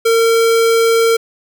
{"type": "tone", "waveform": "square", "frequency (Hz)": 456.8, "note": "A#4", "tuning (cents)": -35, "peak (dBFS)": -10, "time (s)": [0.05, 1.17], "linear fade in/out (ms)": 10, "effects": []}